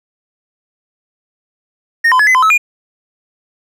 triangle tone with pitch steps, 1847 / 1018 / 1701 / 2028 / 1024 / 1295 / 2427 Hz, A#6 / C6 / G#6 / B6 / C6 / E6 / D#7, -16 / -48 / +41 / +45 / -38 / -31 / -44 cents, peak -5 dBFS, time 2.04-2.579 s, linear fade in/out 10 ms, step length 77 ms, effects none

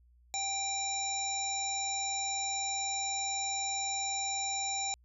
harmonic tone with a mistuned harmonic, 784 Hz, G5, in tune, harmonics 1 / 3 / 5 / 7 / 9, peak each -37 / -41 / -39 / -45 / -35 dBFS, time 0.34-4.94 s, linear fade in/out 0 ms, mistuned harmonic 3, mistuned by +15 cents, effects added 60 Hz sine -60 dBFS peak until 5.04 s

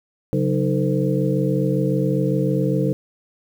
sine tone cluster, 138.3 / 185.5 / 308.1 / 445.7 / 511 Hz, C#3 / F#3 / D#4 / A4 / C5, -4 / +5 / -17 / +22 / -41 cents, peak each -21 / -23 / -24 / -25 / -26 dBFS, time 0.33-2.93 s, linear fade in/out 0 ms, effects 8-bit

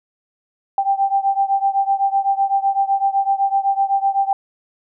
sine beating tone pair, 784 / 791.9 Hz, G5 / G5, 0 / +17 cents, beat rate 7.9 Hz, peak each -17 / -19 dBFS, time 0.78-4.33 s, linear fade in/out 2 ms, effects none

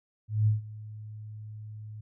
sine tone with ADSR envelope, 107.2 Hz, A2, 45 cents flat, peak -19 dBFS, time 0.28-2.01 s, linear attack 190 ms, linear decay 140 ms, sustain -20 dB, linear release 7 ms, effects none

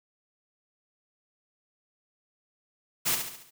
white noise with echo, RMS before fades -26 dBFS, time 3.05-3.16 s, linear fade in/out 20 ms, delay 70 ms, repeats 5, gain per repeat -6 dB, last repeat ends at 3.51 s, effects none

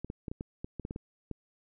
clicks, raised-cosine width 3 ms, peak -24 dBFS, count 11, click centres 0.046 / 0.101 / 0.282 / 0.315 / 0.409 / 0.645 / 0.797 / 0.851 / 0.909 / 0.961 / 1.313 s, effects none

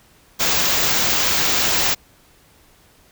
white band-stop noise, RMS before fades -18 dBFS, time 0.39-1.95 s, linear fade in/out 20 ms, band 7500 to 15000 Hz, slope 96 dB/octave, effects pink hiss -53 dBFS RMS until 3.11 s

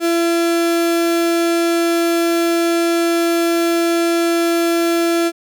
35% pulse tone, 337.6 Hz, E4, 41 cents sharp, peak -12 dBFS, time 0-5.32 s, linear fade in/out 50 ms, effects none

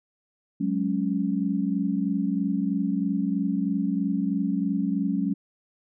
sine chord, F# suspended second, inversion none, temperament just, 185 / 208.1 / 277.5 Hz, F#3 / G#3 / C#4, 0 / +4 / +2 cents, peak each -27 dBFS, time 0.6-5.34 s, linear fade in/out 10 ms, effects none

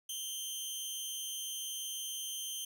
15% pulse tone with amplitude modulation, 3117 Hz, G7, 11 cents flat, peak -28 dBFS, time 0.09-2.65 s, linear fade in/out 5 ms, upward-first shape sine, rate 279 Hz, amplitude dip 60%, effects none

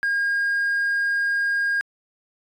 triangle tone, 1622 Hz, G#6, 41 cents flat, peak -17 dBFS, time 0.03-1.81 s, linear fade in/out 0 ms, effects tanh soft clip ceiling -14 dBFS + resampled to 24000 Hz

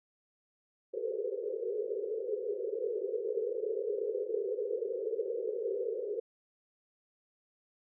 white band-pass noise, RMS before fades -35 dBFS, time 0.93-6.2 s, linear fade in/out 10 ms, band 390 to 500 Hz, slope 96 dB/octave, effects none

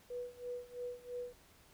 sine tone with tremolo, 490 Hz, B4, 14 cents flat, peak -38 dBFS, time 0.1-1.33 s, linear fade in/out 5 ms, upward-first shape sine, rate 3 Hz, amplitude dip 90%, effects pink hiss -64 dBFS RMS until 1.73 s

